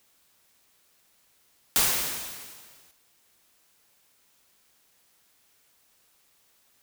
white noise with exponential decay, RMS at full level -20 dBFS, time 1.76-2.91 s, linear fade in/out 0 ms, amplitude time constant 250 ms, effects white hiss -65 dBFS RMS until 6.82 s

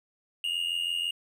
triangle tone pair together, 2806 / 2892 Hz, F7 / F#7, +8 / -40 cents, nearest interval minor second, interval 52 cents, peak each -29 / -29 dBFS, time 0.44-1.11 s, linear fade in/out 2 ms, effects none

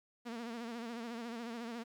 sawtooth tone with vibrato, 233.2 Hz, A#3, 1 cent sharp, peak -37 dBFS, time 0.25-1.84 s, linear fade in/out 20 ms, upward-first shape sine, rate 14 Hz, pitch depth 69 cents each way, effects low-pass 6000 Hz 12 dB/octave + 11-bit

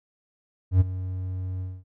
triangle tone with ADSR envelope, 92.6 Hz, F#2, 2 cents sharp, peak -10 dBFS, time 0.71-1.84 s, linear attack 96 ms, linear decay 21 ms, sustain -16 dB, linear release 230 ms, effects none

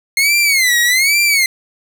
sawtooth tone with vibrato, 2120 Hz, C7, 22 cents sharp, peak -7 dBFS, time 0.17-1.46 s, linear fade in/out 2 ms, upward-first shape sine, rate 1.2 Hz, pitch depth 190 cents each way, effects none

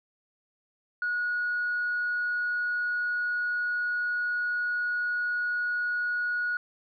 sine tone, 1454 Hz, F#6, 31 cents flat, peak -25 dBFS, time 1.02-6.57 s, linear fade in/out 2 ms, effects tanh soft clip ceiling -22 dBFS

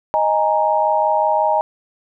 sine chord, D# suspended fourth, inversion none, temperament equal with one note detuned, 622.3 / 826.8 / 932.3 Hz, D#5 / G#5 / A#5, 0 / -8 / 0 cents, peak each -18 dBFS, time 0.14-1.61 s, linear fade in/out 0 ms, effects none

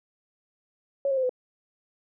sine tone with pitch steps, 554.4 / 537.1 / 520.3 / 504 Hz, C#5 / C5 / C5 / B4, 0 / +45 / -10 / +35 cents, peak -22 dBFS, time 1.05-1.294 s, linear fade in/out 2 ms, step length 61 ms, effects none

